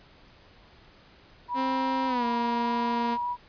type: tone with vibrato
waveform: sine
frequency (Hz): 968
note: B5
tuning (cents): -35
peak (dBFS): -27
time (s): 1.48-3.37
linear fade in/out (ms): 50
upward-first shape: square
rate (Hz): 1.7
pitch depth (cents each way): 9
type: tone with pitch glide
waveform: sawtooth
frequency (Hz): 263.2 to 234.5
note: C4 to A#3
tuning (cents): +10 to +11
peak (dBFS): -24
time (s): 1.54-3.18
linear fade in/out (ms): 50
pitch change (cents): -199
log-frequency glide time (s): 2.07-2.25
effects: pink hiss -55 dBFS RMS until 3.48 s + resampled to 11025 Hz

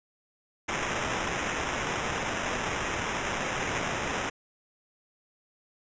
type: noise with sample-and-hold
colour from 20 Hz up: white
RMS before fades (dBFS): -31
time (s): 0.68-4.3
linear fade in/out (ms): 10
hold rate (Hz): 4410
effects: resampled to 16000 Hz

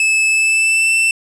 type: tone with pitch glide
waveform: 45% pulse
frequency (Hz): 2611 to 2670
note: E7 to E7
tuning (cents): -17 to +22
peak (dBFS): -11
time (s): 0-1.11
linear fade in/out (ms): 2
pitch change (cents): +39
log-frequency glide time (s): 0.27-0.94
effects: resampled to 24000 Hz + 8-bit

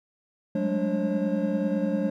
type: tone cluster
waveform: triangle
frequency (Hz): 185.8 / 203.7 / 213.7 / 291.5 / 539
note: F#3 / G#3 / G#3 / D4 / C#5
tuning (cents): +7 / -33 / +50 / -13 / -49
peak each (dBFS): -28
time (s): 0.55-2.1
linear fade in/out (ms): 5
effects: none

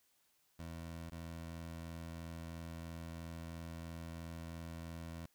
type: tone with dropouts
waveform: 20% pulse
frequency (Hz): 83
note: E2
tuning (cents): +12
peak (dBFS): -40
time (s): 0.59-5.26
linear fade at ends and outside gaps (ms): 5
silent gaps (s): 1.099-1.119
effects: white hiss -75 dBFS RMS until 5.34 s

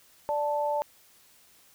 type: tone pair together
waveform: sine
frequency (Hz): 587.3 / 880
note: D5 / A5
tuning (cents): 0 / 0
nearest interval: perfect fifth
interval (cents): 700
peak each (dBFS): -28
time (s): 0.29-0.82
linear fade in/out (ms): 0
effects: white hiss -59 dBFS RMS until 1.74 s

